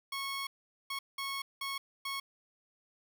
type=tone bursts at uneven times; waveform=15% pulse; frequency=1099 Hz; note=C#6; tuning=15 cents flat; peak=-29 dBFS; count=5; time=0.12-0.47 / 0.9-0.99 / 1.18-1.42 / 1.61-1.78 / 2.05-2.2 s; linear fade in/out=5 ms; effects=none